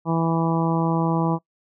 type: harmonic tone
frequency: 164.81 Hz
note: E3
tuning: in tune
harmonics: 1 / 2 / 3 / 4 / 5 / 6 / 7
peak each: -21 / -25 / -30 / -31 / -29 / -29 / -33 dBFS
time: 0.05-1.39 s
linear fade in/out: 50 ms
effects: noise-tail reverb RT60 0.1 s tail -23 dB re dry